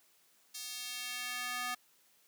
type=tone with high-pass filter sweep; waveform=square; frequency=246.9 Hz; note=B3; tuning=in tune; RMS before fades=-40 dBFS; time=0.54-1.75 s; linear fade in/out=10 ms; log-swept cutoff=5000 to 1100 Hz; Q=1.1; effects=white hiss -68 dBFS RMS until 2.27 s + high-pass 150 Hz 12 dB/octave